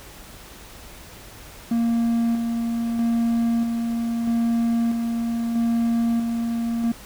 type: tone with tremolo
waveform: triangle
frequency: 232.2 Hz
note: A#3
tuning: 7 cents flat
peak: -16 dBFS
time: 1.71-6.92 s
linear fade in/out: 5 ms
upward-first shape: square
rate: 0.78 Hz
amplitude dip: 35%
effects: added 50 Hz sine -51 dBFS peak until 7.05 s + pink hiss -43 dBFS RMS until 7.05 s